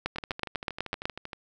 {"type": "two click trains", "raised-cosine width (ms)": 0.3, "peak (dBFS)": [-21, -12], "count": [16, 9], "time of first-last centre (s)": [[0.16, 1.332], [0.06, 1.055]], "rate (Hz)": [12.8, 8.04], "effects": []}